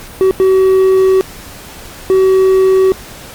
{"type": "tone bursts at uneven times", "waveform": "triangle", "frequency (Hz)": 379.3, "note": "F#4", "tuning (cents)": 43, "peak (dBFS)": -4, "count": 3, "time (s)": [[0.21, 0.31], [0.4, 1.21], [2.1, 2.92]], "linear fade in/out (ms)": 0, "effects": ["pink hiss -32 dBFS RMS until 3.34 s", "Opus 48 kbps"]}